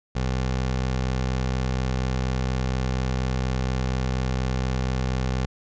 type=tone; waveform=20% pulse; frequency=64.2 Hz; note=C2; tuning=32 cents flat; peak=-18 dBFS; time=0.15-5.46 s; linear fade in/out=10 ms; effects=resampled to 16000 Hz